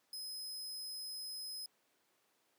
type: tone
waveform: sawtooth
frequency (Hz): 5080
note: D#8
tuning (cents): +35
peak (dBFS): -40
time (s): 0.13-1.66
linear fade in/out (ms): 2
effects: pink hiss -75 dBFS RMS until 2.58 s + high-pass 300 Hz 12 dB/octave